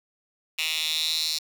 10% pulse tone with high-pass filter sweep, 157.8 Hz, D#3, 25 cents sharp, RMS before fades -27 dBFS, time 0.58-1.39 s, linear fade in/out 10 ms, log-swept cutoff 2900 to 4500 Hz, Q 5.1, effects 8-bit

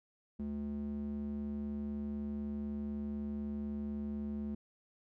square tone with band-pass filter, 72 Hz, D2, 34 cents flat, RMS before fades -39 dBFS, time 0.39-4.55 s, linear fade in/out 5 ms, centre 220 Hz, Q 2.9, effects none

